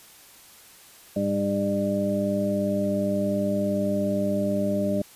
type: harmonic tone with a mistuned harmonic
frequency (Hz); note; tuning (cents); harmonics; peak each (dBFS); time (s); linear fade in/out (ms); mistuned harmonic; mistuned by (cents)
99.9; G2; +33; 1 / 2 / 3 / 4 / 6; -35 / -25 / -31 / -35 / -26; 1.16-5.02; 5; 1; +45
effects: white hiss -50 dBFS RMS until 5.15 s + resampled to 32000 Hz